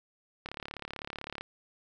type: click train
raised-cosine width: 0.3 ms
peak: -22 dBFS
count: 35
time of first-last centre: 0.46-1.41 s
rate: 35.8 Hz
effects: none